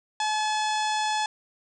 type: harmonic tone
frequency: 857 Hz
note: A5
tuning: 46 cents flat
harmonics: 1 / 2 / 3 / 4 / 5 / 6 / 7 / 8 / 9 / 10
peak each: -25 / -33 / -37 / -34 / -40 / -38 / -43 / -40 / -47 / -44 dBFS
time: 0.2-1.26 s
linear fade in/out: 2 ms
effects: none